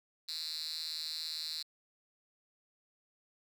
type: tone with high-pass filter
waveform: 5% pulse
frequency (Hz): 157.7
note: D#3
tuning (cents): +24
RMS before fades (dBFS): -40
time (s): 0.28-1.63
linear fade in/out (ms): 10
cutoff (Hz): 4100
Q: 8.5
effects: none